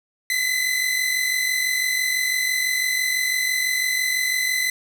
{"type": "tone pair together", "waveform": "sawtooth", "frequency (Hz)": [1984, 2030], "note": ["B6", "B6"], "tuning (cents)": [7, 47], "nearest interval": "unison", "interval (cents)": 40, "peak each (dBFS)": [-22, -18], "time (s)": [0.3, 4.7], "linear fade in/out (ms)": 2, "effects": ["7-bit"]}